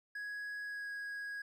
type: tone with pitch glide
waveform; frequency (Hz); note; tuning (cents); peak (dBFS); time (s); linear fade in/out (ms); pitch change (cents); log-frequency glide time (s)
triangle; 1667 to 1652.6; G#6 to G#6; +6 to -9; -38; 0.15-1.42; 5; -15; 0.64-0.89
effects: none